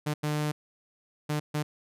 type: tone bursts at uneven times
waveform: sawtooth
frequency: 150.2 Hz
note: D3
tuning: 39 cents sharp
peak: -23 dBFS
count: 4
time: 0.06-0.14 / 0.23-0.52 / 1.29-1.4 / 1.54-1.63 s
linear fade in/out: 10 ms
effects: resampled to 32000 Hz